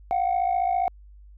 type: tone pair together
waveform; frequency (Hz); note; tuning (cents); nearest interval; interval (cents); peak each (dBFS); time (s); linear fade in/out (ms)
sine; 707 / 761.9; F5 / G5; +21 / -49; minor second; 130; -22; 0.11-0.88; 0
effects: tanh soft clip ceiling -17 dBFS + added 50 Hz sine -45 dBFS peak until 1.37 s